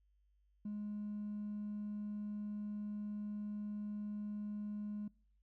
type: tone with hard clipping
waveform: sine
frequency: 208.4 Hz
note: G#3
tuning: 6 cents sharp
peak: -40 dBFS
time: 0.65-5.08 s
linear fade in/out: 5 ms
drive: 1 dB
effects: noise-tail reverb RT60 0.5 s tail -25 dB re dry + added 50 Hz sine -70 dBFS peak until 5.42 s